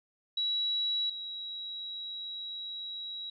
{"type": "tone pair in turn", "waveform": "sine", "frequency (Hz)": [3900, 3871], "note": ["B7", "B7"], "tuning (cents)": [-23, -35], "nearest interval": "unison", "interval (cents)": 12, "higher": "first", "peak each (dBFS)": [-28, -37], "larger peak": "first", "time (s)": [[0.37, 1.1], [1.1, 3.3]], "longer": "second", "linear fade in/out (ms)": 5, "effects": []}